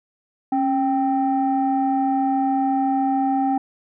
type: tone pair together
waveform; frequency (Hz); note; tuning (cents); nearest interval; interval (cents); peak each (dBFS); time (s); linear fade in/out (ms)
sine; 272.6 / 784; C#4 / G5; -29 / 0; octave + tritone; 1829; -19; 0.52-3.58; 5
effects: tanh soft clip ceiling -12 dBFS